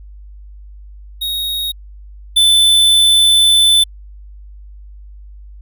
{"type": "tone pair in turn", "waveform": "square", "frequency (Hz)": [3758, 3516], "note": ["A#7", "A7"], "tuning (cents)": [13, -2], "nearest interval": "minor second", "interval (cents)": 115, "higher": "first", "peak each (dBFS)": [-18, -8], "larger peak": "second", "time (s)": [[1.21, 1.72], [2.36, 3.84]], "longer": "second", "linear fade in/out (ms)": 10, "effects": ["added 50 Hz sine -33 dBFS peak until 5.61 s"]}